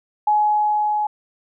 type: tone with level ramp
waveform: sine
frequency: 843 Hz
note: G#5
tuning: 26 cents sharp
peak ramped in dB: -13 to -18 dBFS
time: 0.27-1.07 s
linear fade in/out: 5 ms
effects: none

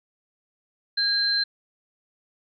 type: tone pair together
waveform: sine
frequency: 1630 / 4119 Hz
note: G#6 / C8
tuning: -33 / -28 cents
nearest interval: octave + major third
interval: 1605 cents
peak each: -27 / -21 dBFS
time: 0.97-1.44 s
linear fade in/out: 10 ms
effects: none

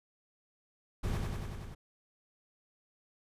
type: noise with echo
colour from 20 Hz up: brown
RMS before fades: -33 dBFS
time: 1.03-1.18 s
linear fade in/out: 10 ms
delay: 95 ms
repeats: 6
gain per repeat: -2 dB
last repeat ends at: 1.75 s
effects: resampled to 32000 Hz

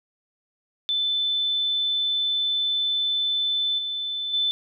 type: tone with level steps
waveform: sine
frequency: 3520 Hz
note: A7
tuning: in tune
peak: -21 / -26 / -20 dBFS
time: 0.89-4.51 s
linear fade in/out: 0 ms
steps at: 3.78 / 4.33 s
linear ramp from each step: 10 ms
effects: none

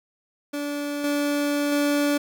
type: tone with level steps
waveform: 30% pulse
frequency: 289.4 Hz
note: D4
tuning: 25 cents flat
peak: -24 / -19 / -17 dBFS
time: 0.53-2.18 s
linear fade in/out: 10 ms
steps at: 1.04 / 1.72 s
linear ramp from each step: 2 ms
effects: none

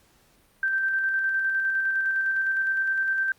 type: tone with tremolo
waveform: sine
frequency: 1563 Hz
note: G6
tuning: 6 cents flat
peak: -21 dBFS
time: 0.63-3.32 s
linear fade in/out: 2 ms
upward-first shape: square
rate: 9.8 Hz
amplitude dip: 25%
effects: pink hiss -61 dBFS RMS until 3.38 s + Opus 48 kbps

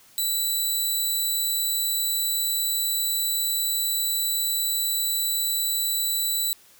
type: tone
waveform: 10% pulse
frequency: 3967 Hz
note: B7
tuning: 7 cents sharp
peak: -15 dBFS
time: 0.18-6.53 s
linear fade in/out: 0 ms
effects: white hiss -54 dBFS RMS until 6.79 s

